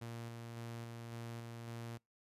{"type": "tone with tremolo", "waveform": "sawtooth", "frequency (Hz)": 116.54, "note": "A#2", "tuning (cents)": 0, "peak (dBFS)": -40, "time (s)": [0.01, 1.98], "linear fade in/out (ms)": 10, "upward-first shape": "square", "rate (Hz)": 1.8, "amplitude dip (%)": 25, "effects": ["noise-tail reverb RT60 0.2 s tail -26 dB re dry", "resampled to 32000 Hz"]}